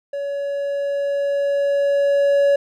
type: tone with level ramp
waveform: triangle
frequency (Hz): 564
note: C#5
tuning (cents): +30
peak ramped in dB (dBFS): -21 to -10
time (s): 0.13-2.56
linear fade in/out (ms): 5
effects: none